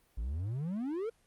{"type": "exponential sweep", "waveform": "triangle", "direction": "up", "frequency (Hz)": [50.6, 479.1], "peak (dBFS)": -31, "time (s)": [0.17, 1.1], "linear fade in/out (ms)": 10, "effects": ["pink hiss -69 dBFS RMS until 1.26 s", "Opus 32 kbps"]}